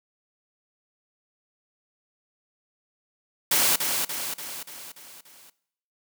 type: noise with echo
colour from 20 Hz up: white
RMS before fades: -21 dBFS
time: 3.51-3.76 s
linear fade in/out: 5 ms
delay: 290 ms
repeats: 6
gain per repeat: -5 dB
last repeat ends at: 5.5 s
effects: noise-tail reverb RT60 0.7 s tail -20 dB re dry + high-pass 150 Hz 12 dB/octave